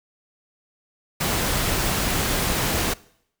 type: noise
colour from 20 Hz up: pink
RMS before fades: -23 dBFS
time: 1.2-2.94 s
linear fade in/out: 10 ms
effects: noise-tail reverb RT60 0.7 s tail -22 dB re dry